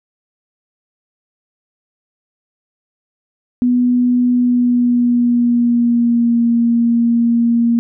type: tone with pitch glide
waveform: sine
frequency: 246.2 to 234.3 Hz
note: B3 to A#3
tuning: -5 to +9 cents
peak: -10 dBFS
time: 3.62-7.79 s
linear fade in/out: 0 ms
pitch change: -86 cents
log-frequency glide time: 4.31-6.43 s
effects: none